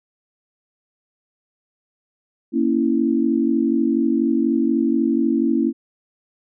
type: chord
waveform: sine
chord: A# diminished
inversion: none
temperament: equal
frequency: 233.1 / 277.2 / 329.6 Hz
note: A#3 / C#4 / E4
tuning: 0 / 0 / 0 cents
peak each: -20 dBFS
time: 2.52-5.73 s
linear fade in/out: 50 ms
effects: none

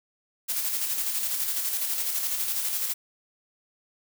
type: noise with tremolo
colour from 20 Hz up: blue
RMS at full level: -27 dBFS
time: 0.48-2.94 s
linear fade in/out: 20 ms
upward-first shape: square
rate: 12 Hz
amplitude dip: 35%
effects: none

